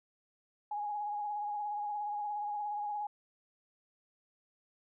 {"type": "tone with vibrato", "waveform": "sine", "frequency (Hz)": 830.6, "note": "G#5", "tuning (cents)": 0, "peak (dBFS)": -34, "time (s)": [0.71, 3.07], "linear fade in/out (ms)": 5, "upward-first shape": "triangle", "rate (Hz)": 17, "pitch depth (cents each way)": 37, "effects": []}